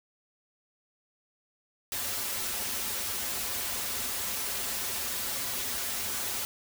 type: noise with comb filter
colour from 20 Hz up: white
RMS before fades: -33 dBFS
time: 1.92-6.45 s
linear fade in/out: 0 ms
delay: 6.4 ms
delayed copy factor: -0.8
effects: none